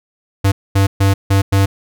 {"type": "tone bursts at uneven times", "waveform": "square", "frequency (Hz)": 98, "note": "G2", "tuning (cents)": 0, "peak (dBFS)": -10, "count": 5, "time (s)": [[0.44, 0.52], [0.75, 0.87], [1, 1.14], [1.3, 1.42], [1.52, 1.66]], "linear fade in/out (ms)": 10, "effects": []}